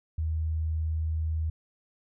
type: tone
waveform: sine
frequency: 79.4 Hz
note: D#2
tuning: 36 cents sharp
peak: -26 dBFS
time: 0.18-1.5 s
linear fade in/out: 5 ms
effects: none